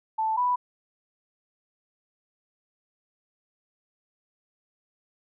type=tone pair in turn; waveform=sine; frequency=880 / 987.8 Hz; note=A5 / B5; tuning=0 / 0 cents; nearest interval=major second; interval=200 cents; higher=second; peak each=-23 / -21 dBFS; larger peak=second; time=0.18-0.37 / 0.37-0.56 s; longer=neither; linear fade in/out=10 ms; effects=none